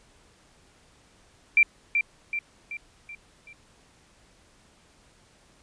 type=tone with echo; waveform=sine; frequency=2356 Hz; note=D7; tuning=5 cents sharp; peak=-14 dBFS; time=1.57-1.63 s; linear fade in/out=2 ms; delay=380 ms; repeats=5; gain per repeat=-6 dB; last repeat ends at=3.53 s; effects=pink hiss -59 dBFS RMS until 5.62 s + resampled to 22050 Hz